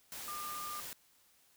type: tone in noise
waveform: sine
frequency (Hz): 1200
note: D6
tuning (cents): +37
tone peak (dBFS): -41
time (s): 0.28-0.8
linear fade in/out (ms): 0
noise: white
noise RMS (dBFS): -45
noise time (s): 0.12-0.93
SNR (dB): +1
effects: white hiss -68 dBFS RMS until 1.56 s